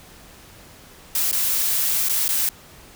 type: noise with dropouts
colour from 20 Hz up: blue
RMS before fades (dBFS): -21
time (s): 1.15-2.49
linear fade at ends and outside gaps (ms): 2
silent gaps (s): 1.314-1.327 / 2.087-2.094 / 2.281-2.289
effects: pink hiss -46 dBFS RMS until 2.95 s